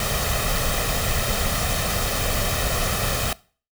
pink noise with comb filter, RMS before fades -23 dBFS, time 0-3.33 s, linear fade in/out 2 ms, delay 1.6 ms, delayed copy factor +0.6, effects noise-tail reverb RT60 0.4 s tail -21 dB re dry

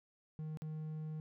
triangle tone with dropouts, 155.56 Hz, D#3, in tune, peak -38 dBFS, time 0.39-1.2 s, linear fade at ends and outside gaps 0 ms, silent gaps 0.572-0.62 s, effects none

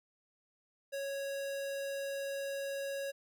square tone, 553 Hz, C#5, 4 cents flat, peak -37 dBFS, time 0.92-3.12 s, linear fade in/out 20 ms, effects none

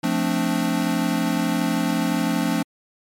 square chord, D minor seventh, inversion first, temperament equal, 174.61 / 220 / 261.6 / 293.7 Hz, F3 / A3 / C4 / D4, 0 / 0 / 0 / 0 cents, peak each -26 dBFS, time 0.03-2.63 s, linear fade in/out 10 ms, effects MP3 64 kbps

